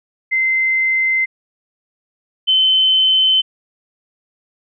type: tone pair in turn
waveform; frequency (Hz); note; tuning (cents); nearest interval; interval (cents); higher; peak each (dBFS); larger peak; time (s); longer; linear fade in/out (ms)
sine; 2072 / 3063; C7 / G7; -17 / -41; perfect fifth; 676; second; -13 / -10; second; 0.31-1.26 / 2.47-3.42; neither; 20
effects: none